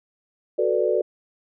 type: chord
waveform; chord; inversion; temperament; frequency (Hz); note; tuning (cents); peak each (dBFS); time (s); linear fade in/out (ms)
sine; B minor seventh; second; equal; 370 / 440 / 493.9 / 587.3; F#4 / A4 / B4 / D5; 0 / 0 / 0 / 0; -24; 0.58-1.02; 10
effects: none